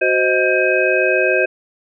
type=tone cluster; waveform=sine; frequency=372.5 / 520 / 627 / 1584 / 2534 Hz; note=F#4 / C5 / D#5 / G6 / D#7; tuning=+12 / -11 / +13 / +18 / +31 cents; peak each=-19 dBFS; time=0.01-1.46 s; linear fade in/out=10 ms; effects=none